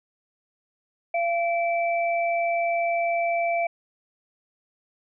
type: tone pair together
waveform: sine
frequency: 683 / 2320 Hz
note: F5 / D7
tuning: -39 / -22 cents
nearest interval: octave + major sixth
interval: 2117 cents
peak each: -22 / -29 dBFS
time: 1.14-3.67 s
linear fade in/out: 5 ms
effects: none